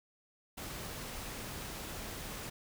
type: noise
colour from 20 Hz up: pink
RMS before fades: -43 dBFS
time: 0.57-2.5 s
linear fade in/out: 10 ms
effects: none